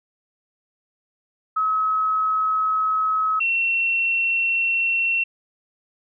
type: tone pair in turn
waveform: sine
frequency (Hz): 1282 / 2716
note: E6 / F7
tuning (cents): -49 / -49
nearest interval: octave + minor second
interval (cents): 1300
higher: second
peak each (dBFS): -18 / -18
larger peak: neither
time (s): 1.56-3.4 / 3.4-5.24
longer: neither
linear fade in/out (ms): 10
effects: none